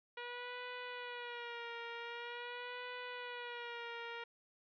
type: tone with vibrato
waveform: 10% pulse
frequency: 481 Hz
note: B4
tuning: 46 cents flat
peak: -35 dBFS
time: 0.17-4.24 s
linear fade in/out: 5 ms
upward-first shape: sine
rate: 0.45 Hz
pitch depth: 50 cents each way
effects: resampled to 11025 Hz